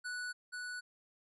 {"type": "tone with echo", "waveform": "square", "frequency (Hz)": 1478, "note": "F#6", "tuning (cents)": -2, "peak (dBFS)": -39, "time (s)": [0.04, 0.33], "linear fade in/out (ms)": 20, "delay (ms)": 480, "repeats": 1, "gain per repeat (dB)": -2, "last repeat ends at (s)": 0.81, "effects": ["resampled to 24000 Hz"]}